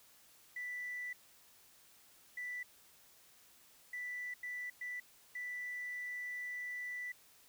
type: tone bursts at uneven times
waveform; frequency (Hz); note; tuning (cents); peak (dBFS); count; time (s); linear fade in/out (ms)
sine; 1975.5; B6; 0; -39; 6; 0.56-1.13 / 2.37-2.63 / 3.93-4.34 / 4.43-4.7 / 4.81-5 / 5.35-7.12; 5
effects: tanh soft clip ceiling -35 dBFS + white hiss -64 dBFS RMS until 7.48 s